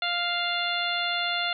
harmonic tone, 698.5 Hz, F5, in tune, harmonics 1 / 2 / 3 / 4 / 5 / 6, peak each -32 / -31 / -33 / -32 / -31 / -35 dBFS, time 0.02-1.53 s, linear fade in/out 2 ms, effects none

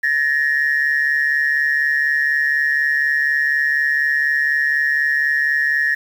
sine tone pair together, 1724 / 1868.1 Hz, A6 / A#6, -36 / +3 cents, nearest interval minor second, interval 139 cents, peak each -17 / -16 dBFS, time 0.03-5.95 s, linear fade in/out 10 ms, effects tanh soft clip ceiling -9 dBFS + 7-bit

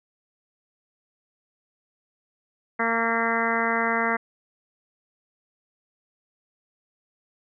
harmonic tone with a mistuned harmonic, 229.5 Hz, A#3, 27 cents flat, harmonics 1 / 2 / 3 / 4 / 5 / 6 / 7 / 8 / 9, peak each -30 / -30 / -30 / -30 / -30 / -30 / -30 / -30 / -30 dBFS, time 2.79-4.17 s, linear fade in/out 10 ms, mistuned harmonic 9, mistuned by -29 cents, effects none

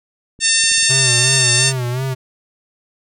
clicks, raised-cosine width 3 ms, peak -28 dBFS, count 10, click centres 0.391 / 0.639 / 0.717 / 0.781 / 0.829 / 0.994 / 1.151 / 1.506 / 1.874 / 2.026 s
harmonic tone, 902 Hz, A5, 43 cents sharp, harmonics 2 / 3 / 4 / 5 / 6 / 7 / 8 / 9 / 10, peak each -21 / -21 / -21 / -21 / -21 / -21 / -21 / -21 / -21 dBFS, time 0.4-1.73 s, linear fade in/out 50 ms
square tone with vibrato, 127.3 Hz, C3, 47 cents flat, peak -19 dBFS, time 0.89-2.15 s, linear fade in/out 20 ms, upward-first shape sine, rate 2.8 Hz, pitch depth 88 cents each way
effects none

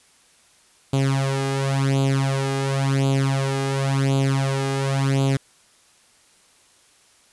sawtooth tone with flanger, 136 Hz, C#3, 33 cents flat, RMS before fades -21 dBFS, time 0.93-5.37 s, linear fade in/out 5 ms, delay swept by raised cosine 0.27 to 2.47 ms, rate 0.93 Hz, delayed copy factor +0.8, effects white hiss -56 dBFS RMS until 7.32 s + resampled to 24000 Hz

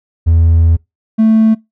triangle tone pair in turn, 82.7 / 220.8 Hz, E2 / A3, +6 / +6 cents, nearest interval octave + perfect fourth, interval 1700 cents, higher second, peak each -3 dBFS, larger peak neither, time 0.26-0.77 / 1.18-1.55 s, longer first, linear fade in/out 20 ms, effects noise-tail reverb RT60 0.2 s tail -25 dB re dry + tanh soft clip ceiling 0 dBFS

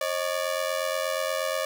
sawtooth ring-modulated tone, 580 Hz, D5, 22 cents flat, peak -19 dBFS, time 0.01-1.65 s, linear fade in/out 0 ms, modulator 44.2 Hz, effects none

